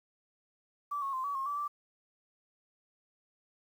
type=tone with pitch steps; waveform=sine; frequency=1159 / 1097 / 1041 / 1139 / 1075 / 1156 / 1169 Hz; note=D6 / C#6 / C6 / C#6 / C6 / D6 / D6; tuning=-23 / -18 / -9 / +47 / +47 / -28 / -8 cents; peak=-32 dBFS; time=0.91-1.68 s; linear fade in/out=10 ms; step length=110 ms; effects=10-bit